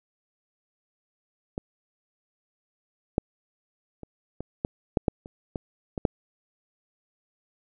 clicks, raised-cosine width 2 ms, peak -17 / -8 / -26 / -20 / -12 / -7 / -8 / -27 / -17 / -17 / -6 dBFS, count 11, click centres 1.579 / 3.181 / 4.033 / 4.406 / 4.649 / 4.972 / 5.082 / 5.259 / 5.558 / 5.978 / 6.052 s, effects none

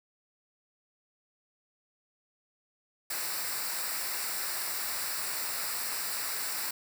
white noise with comb filter, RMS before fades -34 dBFS, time 3.1-6.71 s, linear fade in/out 5 ms, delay 0.31 ms, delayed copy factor -0.7, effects none

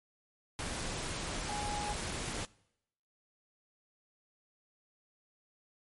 sine tone in noise, 830 Hz, G#5, 1 cent flat, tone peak -37 dBFS, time 1.49-1.93 s, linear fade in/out 0 ms, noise pink, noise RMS -38 dBFS, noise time 0.59-2.45 s, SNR -2 dB, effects noise-tail reverb RT60 0.8 s tail -23 dB re dry + MP3 48 kbps

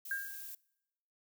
violet noise, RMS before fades -46 dBFS, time 0.05-0.55 s, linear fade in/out 5 ms
sine tone with exponential decay, 1607 Hz, G6, 43 cents sharp, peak -31 dBFS, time 0.11-0.54 s, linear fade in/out 2 ms, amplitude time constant 92 ms
effects noise-tail reverb RT60 0.9 s tail -24 dB re dry

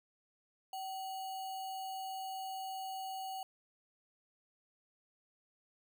sine tone with sample-and-hold, 764 Hz, G5, 45 cents flat, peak -39 dBFS, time 0.73-3.43 s, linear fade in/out 2 ms, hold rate 3675 Hz, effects none

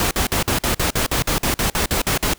pink noise bursts, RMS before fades -19 dBFS, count 15, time 0-2.336 s, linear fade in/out 2 ms, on 110 ms, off 49 ms, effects pink hiss -47 dBFS RMS until 2.38 s

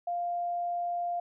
sine tone, 698.5 Hz, F5, in tune, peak -29 dBFS, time 0.07-1.2 s, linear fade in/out 5 ms, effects none

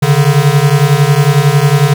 square beating tone pair, 138.59 / 149.59 Hz, C#3 / D3, 0 / +32 cents, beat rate 11 Hz, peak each -10 dBFS, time 0.02-1.94 s, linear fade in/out 10 ms, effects none

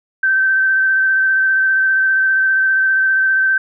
sine tone with vibrato, 1550 Hz, G6, 20 cents flat, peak -11 dBFS, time 0.23-3.58 s, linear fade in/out 5 ms, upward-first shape square, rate 15 Hz, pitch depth 12 cents each way, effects none

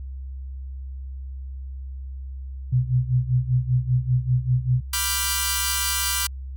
sine tone with tremolo, 126 Hz, B2, 35 cents sharp, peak -15 dBFS, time 2.72-4.81 s, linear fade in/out 10 ms, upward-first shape sine, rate 5.1 Hz, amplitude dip 85%
5% pulse chord, G dominant seventh, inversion first, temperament equal, 987.8 / 1174.7 / 1396.9 / 1568 Hz, B5 / D6 / F6 / G6, 0 / 0 / 0 / 0 cents, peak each -16 dBFS, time 4.93-6.27 s, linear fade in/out 5 ms
effects added 66 Hz sine -31 dBFS peak until 6.56 s

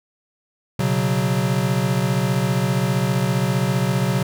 square chord, B suspended second, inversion none, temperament equal, 123.47 / 138.59 / 185 Hz, B2 / C#3 / F#3, 0 / 0 / 0 cents, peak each -23 dBFS, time 0.79-4.23 s, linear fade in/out 5 ms, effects none

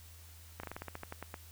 slowing click train, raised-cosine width 0.5 ms, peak -26 dBFS, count 12, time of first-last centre 0.6-1.342 s, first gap 34 ms, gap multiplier 1.13, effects added 82 Hz sine -53 dBFS peak until 1.51 s + white hiss -58 dBFS RMS until 1.51 s

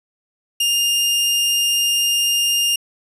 sawtooth tone, 2813 Hz, F7, 12 cents sharp, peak -12 dBFS, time 0.6-2.76 s, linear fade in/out 5 ms, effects resampled to 32000 Hz

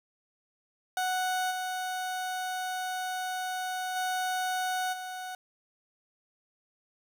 30% pulse tone with level steps, 740 Hz, F#5, in tune, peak -25 / -29 / -26 / -34 dBFS, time 0.97-5.35 s, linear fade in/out 2 ms, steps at 1.5 / 3.95 / 4.92 s, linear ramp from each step 20 ms, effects 11-bit

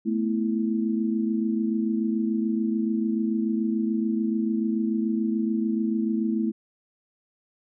sine chord, A suspended second, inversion none, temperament equal, 220 / 246.9 / 329.6 Hz, A3 / B3 / E4, 0 / 0 / 0 cents, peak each -24 / -30 / -28 dBFS, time 0.05-6.52 s, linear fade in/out 20 ms, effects none

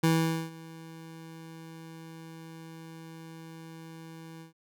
25% pulse tone with ADSR envelope, 162.8 Hz, E3, 21 cents flat, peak -17 dBFS, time 0.03-4.53 s, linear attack 10 ms, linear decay 460 ms, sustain -23 dB, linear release 120 ms, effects none

